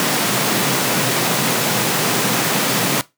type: high-pass noise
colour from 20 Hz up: pink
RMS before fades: -18 dBFS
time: 0-3.01 s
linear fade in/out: 0 ms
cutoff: 120 Hz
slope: 96 dB/octave
effects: noise-tail reverb RT60 0.2 s tail -18 dB re dry